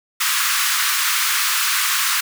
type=high-pass noise; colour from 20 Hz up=pink; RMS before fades=-19 dBFS; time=0.2-2.21 s; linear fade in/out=10 ms; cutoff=1100 Hz; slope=48 dB/octave; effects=none